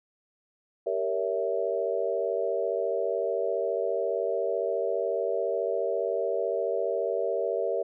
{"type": "chord", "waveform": "sine", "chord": "G diminished seventh", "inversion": "none", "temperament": "equal with one note detuned", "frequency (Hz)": [392, 466.2, 564.1, 659.3], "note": ["G4", "Bb4", "Db5", "Fb5"], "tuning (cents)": [0, 0, 30, 0], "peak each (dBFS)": [-32, -30, -31, -31], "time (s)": [0.86, 7.83], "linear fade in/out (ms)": 10, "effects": []}